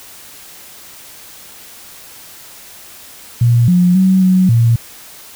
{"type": "tone with pitch steps", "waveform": "sine", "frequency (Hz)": [118.9, 178.5, 188.5, 185.5, 116.3], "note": ["A#2", "F3", "F#3", "F#3", "A#2"], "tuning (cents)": [35, 38, 32, 5, -4], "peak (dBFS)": -7, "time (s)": [3.41, 4.76], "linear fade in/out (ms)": 5, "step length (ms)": 270, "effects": ["white hiss -37 dBFS RMS until 5.35 s"]}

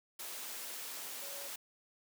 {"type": "tone in noise", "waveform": "sine", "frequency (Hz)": 562, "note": "C#5", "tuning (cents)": 24, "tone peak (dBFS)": -51, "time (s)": [1.22, 1.48], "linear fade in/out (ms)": 5, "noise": "white", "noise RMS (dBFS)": -44, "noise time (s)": [0.19, 1.56], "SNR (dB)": -10, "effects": ["high-pass 300 Hz 12 dB/octave"]}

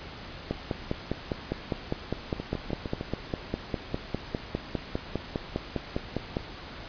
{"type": "two click trains", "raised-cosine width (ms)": 2, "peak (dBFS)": [-14, -19], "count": [30, 5], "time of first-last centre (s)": [[0.51, 6.369], [2.4, 3.011]], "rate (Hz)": [4.95, 6.55], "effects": ["pink hiss -42 dBFS RMS until 6.88 s", "resampled to 11025 Hz"]}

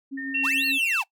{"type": "tone with tremolo", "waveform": "sine", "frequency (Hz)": 272.5, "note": "C#4", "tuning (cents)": -29, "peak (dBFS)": -29, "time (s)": [0.11, 0.79], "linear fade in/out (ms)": 20, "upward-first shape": "triangle", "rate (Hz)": 6.9, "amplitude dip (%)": 50}
{"type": "tone", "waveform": "sine", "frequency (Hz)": 1823, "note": "A#6", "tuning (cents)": -39, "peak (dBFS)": -32, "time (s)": [0.17, 0.72], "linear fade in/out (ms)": 10}
{"type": "tone with vibrato", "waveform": "sine", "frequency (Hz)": 2700, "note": "E7", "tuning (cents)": 41, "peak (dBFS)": -22, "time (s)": [0.34, 1.02], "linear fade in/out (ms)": 10, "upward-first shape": "sine", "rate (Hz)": 4.2, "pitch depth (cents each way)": 25}
{"type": "linear two-way sweep", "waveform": "45% pulse", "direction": "up then down", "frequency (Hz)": [691, 4435, 691], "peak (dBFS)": -28, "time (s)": [0.43, 1.04], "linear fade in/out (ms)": 20, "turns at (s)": 0.66}
{"effects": ["noise-tail reverb RT60 0.1 s tail -22 dB re dry"]}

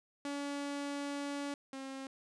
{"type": "tone pair in turn", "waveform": "sawtooth", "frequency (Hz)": [284.4, 268.4], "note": ["C#4", "C4"], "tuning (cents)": [45, 44], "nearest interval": "minor second", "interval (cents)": 101, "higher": "first", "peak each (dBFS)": [-33, -38], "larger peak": "first", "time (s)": [[0.25, 1.54], [1.73, 2.07]], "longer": "first", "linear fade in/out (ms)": 2, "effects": ["resampled to 22050 Hz"]}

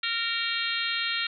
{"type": "harmonic tone", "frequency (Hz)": 462.1, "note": "A#4", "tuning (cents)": -15, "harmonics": [3, 4, 5, 6, 7, 8, 9], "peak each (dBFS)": [-34, -34, -34, -34, -34, -34, -34], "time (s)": [0.03, 1.27], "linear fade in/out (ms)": 5, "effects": []}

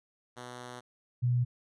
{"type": "tone pair in turn", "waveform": ["5% pulse", "sine"], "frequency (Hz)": [123.47, 122.55], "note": ["B2", "B2"], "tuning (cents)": [0, -13], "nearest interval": "unison", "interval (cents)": 13, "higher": "first", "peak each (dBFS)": [-31, -24], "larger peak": "second", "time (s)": [[0.36, 0.81], [1.22, 1.45]], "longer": "first", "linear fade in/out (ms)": 20, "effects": ["resampled to 24000 Hz"]}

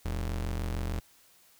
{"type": "ring-modulated tone", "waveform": "square", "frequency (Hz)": 61.4, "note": "B1", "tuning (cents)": -9, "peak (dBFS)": -28, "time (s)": [0.05, 1], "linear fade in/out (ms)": 5, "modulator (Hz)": 23.3, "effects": ["white hiss -61 dBFS RMS until 1.59 s"]}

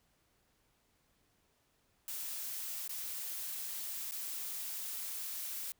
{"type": "noise with dropouts", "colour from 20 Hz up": "blue", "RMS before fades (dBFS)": -41, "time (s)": [2.08, 5.72], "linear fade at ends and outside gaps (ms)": 1, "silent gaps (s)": [[2.878, 2.893], [4.111, 4.12]], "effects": ["pink hiss -74 dBFS RMS until 5.79 s"]}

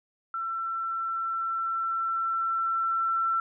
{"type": "tone with level ramp", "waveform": "sine", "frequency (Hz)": 1344, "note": "E6", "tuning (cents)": 33, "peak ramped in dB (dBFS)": [-29, -23], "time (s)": [0.34, 3.4], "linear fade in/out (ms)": 2, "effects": []}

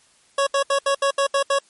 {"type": "tone bursts", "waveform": "25% pulse", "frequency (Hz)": 554.4, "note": "C#5", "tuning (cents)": 0, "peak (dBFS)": -13, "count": 8, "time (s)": [0.38, 1.588], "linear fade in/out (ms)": 5, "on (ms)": 88, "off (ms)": 72, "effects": ["white hiss -57 dBFS RMS until 1.69 s", "MP3 48 kbps"]}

